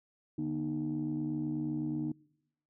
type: tone cluster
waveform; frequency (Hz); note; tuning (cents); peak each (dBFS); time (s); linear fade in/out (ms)
sine; 148 / 239 / 307.1; D3 / A#3 / D#4; +14 / +43 / -23; -37 / -37 / -33; 0.38-2.12; 5
effects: noise-tail reverb RT60 0.9 s tail -25 dB re dry + tanh soft clip ceiling -26 dBFS